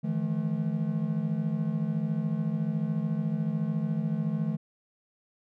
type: tone cluster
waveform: triangle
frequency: 154 / 167.9 / 215.3 Hz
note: D#3 / E3 / A3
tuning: -17 / +32 / -37 cents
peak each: -29 dBFS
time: 0.03-4.57 s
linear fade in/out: 20 ms
effects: none